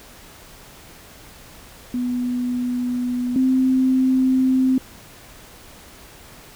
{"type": "tone pair in turn", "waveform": "sine", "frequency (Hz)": [246.9, 259.9], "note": ["B3", "C4"], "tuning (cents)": [0, -11], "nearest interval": "minor second", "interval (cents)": 89, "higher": "second", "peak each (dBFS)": [-20, -14], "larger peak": "second", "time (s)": [[1.94, 3.36], [3.36, 4.78]], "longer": "neither", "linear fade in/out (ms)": 2, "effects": ["pink hiss -44 dBFS RMS until 6.55 s"]}